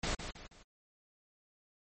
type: noise with echo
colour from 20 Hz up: pink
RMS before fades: -34 dBFS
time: 0.03-0.15 s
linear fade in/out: 5 ms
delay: 160 ms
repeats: 3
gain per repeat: -8 dB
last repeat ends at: 0.63 s
effects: low-pass 11000 Hz 12 dB/octave + MP3 32 kbps